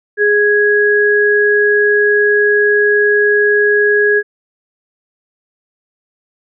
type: tone pair together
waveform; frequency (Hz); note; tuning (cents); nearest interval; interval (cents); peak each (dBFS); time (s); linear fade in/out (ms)
sine; 415.3 / 1661.2; G#4 / G#6; 0 / 0; 2 octaves; 2400; -11; 0.17-4.23; 50
effects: none